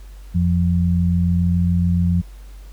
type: tone pair together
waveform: sine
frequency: 87.31 / 174.44 Hz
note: F2 / F3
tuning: 0 / -2 cents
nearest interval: octave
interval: 1198 cents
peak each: -17 dBFS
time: 0.34-2.22 s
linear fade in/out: 20 ms
effects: added 48 Hz sine -35 dBFS peak until 2.72 s + pink hiss -52 dBFS RMS until 2.72 s